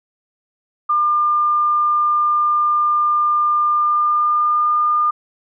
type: tone with pitch glide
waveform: sine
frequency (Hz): 1200 to 1209.7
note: D6 to D#6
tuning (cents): +37 to -49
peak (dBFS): -13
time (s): 0.89-5.11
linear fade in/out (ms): 10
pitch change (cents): +14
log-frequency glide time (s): 3.74-4.72
effects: none